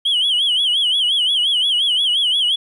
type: tone with vibrato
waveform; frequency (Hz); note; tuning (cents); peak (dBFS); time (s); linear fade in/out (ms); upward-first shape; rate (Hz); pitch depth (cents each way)
sine; 3136; G7; 0; -12; 0.05-2.56; 10; sine; 5.7; 140
effects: tanh soft clip ceiling -12 dBFS + 9-bit